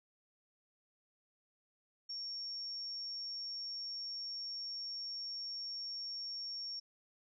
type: tone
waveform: sine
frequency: 5510 Hz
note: F8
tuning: 24 cents flat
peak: -40 dBFS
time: 2.09-6.8 s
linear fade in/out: 10 ms
effects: none